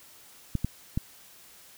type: clicks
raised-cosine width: 5 ms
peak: -14 dBFS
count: 3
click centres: 0.553 / 0.646 / 0.975 s
effects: white hiss -53 dBFS RMS until 1.77 s